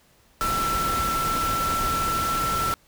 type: tone in noise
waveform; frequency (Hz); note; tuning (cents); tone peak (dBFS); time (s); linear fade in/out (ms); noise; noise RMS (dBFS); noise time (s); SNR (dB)
sine; 1338; E6; +25; -23; 0.41-2.74; 0; pink; -29; 0.41-2.74; +3
effects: pink hiss -59 dBFS RMS until 2.87 s